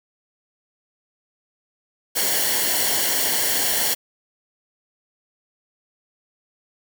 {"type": "noise with comb filter", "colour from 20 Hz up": "white", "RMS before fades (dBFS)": -21, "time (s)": [2.15, 3.95], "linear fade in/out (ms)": 20, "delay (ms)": 0.8, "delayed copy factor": -0.65, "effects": []}